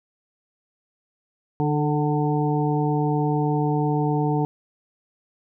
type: harmonic tone with a mistuned harmonic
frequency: 149.3 Hz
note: D3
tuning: 29 cents sharp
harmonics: 1 / 2 / 3 / 5 / 6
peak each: -22 / -25 / -27 / -29 / -30 dBFS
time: 1.6-4.45 s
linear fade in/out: 0 ms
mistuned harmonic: 3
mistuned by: -25 cents
effects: none